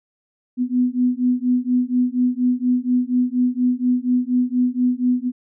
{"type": "beating tone pair", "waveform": "sine", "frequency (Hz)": [246.9, 251.1], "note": ["B3", "B3"], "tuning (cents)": [0, 29], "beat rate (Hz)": 4.2, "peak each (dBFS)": -19, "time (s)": [0.57, 5.32], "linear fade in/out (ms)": 50, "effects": []}